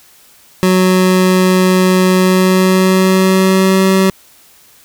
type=tone with pitch glide; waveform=25% pulse; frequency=185 to 190.53 Hz; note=F#3 to G3; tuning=0 to -49 cents; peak=-4 dBFS; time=0.63-4.1 s; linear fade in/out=0 ms; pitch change=+51 cents; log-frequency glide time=2.15-3.87 s; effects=white hiss -45 dBFS RMS until 4.84 s